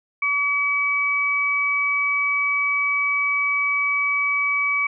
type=tone pair together; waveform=sine; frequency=1140 / 2280 Hz; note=C#6 / C#7; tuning=+48 / +48 cents; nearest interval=octave; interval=1200 cents; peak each=-26 / -19 dBFS; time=0.22-4.87 s; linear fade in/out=5 ms; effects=none